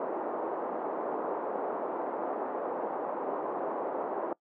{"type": "band-pass noise", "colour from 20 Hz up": "pink", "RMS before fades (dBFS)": -34, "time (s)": [0, 4.33], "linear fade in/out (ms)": 2, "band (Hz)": [340, 1000], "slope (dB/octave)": 24, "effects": ["noise-tail reverb RT60 0.1 s tail -22 dB re dry"]}